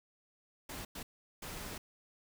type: noise bursts at uneven times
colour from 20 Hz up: pink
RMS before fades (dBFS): -44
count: 3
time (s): 0.69-0.85 / 0.95-1.03 / 1.42-1.78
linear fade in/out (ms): 5
effects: none